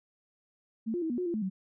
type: tone with pitch steps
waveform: sine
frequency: 223.6 / 351.2 / 322.1 / 241.8 / 361.4 / 342.4 / 216.5 / 189.4 Hz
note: A3 / F4 / E4 / B3 / F#4 / F4 / A3 / F#3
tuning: +28 / +10 / -40 / -36 / -41 / -34 / -28 / +41 cents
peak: -29 dBFS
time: 0.86-1.5 s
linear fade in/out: 20 ms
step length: 80 ms
effects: none